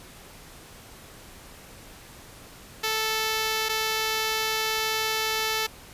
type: tone pair in turn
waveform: 5% pulse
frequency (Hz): 439.2 / 439.2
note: A4 / A4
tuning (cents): -3 / -3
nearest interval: unison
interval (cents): 0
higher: neither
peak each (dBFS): -13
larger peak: neither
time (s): 2.83-3.69 / 3.69-5.67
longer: second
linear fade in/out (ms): 10
effects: pink hiss -47 dBFS RMS until 5.93 s + resampled to 32000 Hz